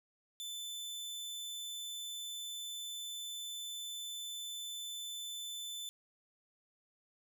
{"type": "tone", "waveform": "sawtooth", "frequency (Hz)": 3520, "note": "A7", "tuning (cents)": 0, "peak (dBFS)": -38, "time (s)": [0.4, 5.89], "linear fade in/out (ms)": 0, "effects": []}